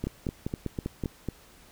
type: two click trains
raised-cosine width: 3 ms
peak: -17 / -17 dBFS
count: 6 / 6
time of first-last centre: 0.04-1.287 / 0.07-1.058 s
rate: 4.01 / 5.06 Hz
effects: pink hiss -55 dBFS RMS until 1.71 s